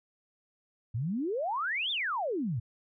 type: exponential two-way sweep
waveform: sine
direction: up then down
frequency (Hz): 103.83 to 3697 to 103.83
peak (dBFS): -29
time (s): 0.94-2.6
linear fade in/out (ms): 10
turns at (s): 1.91
effects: none